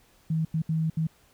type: tone bursts at uneven times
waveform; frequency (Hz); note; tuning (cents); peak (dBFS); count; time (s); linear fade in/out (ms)
sine; 160; D#3; +49; -23; 4; 0.3-0.45 / 0.54-0.62 / 0.69-0.9 / 0.97-1.07; 5
effects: pink hiss -61 dBFS RMS until 1.33 s